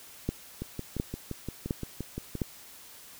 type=two click trains; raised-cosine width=3 ms; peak=-21 / -15 dBFS; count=11 / 4; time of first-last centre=0.62-2.353 / 0.29-2.418 s; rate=5.77 / 1.41 Hz; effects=white hiss -50 dBFS RMS until 3.19 s